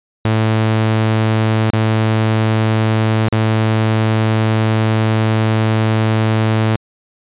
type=tone with dropouts; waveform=sawtooth; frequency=110 Hz; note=A2; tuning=in tune; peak=-8 dBFS; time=0.25-6.76 s; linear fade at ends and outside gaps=0 ms; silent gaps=1.702-1.734 / 3.285-3.326 s; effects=resampled to 8000 Hz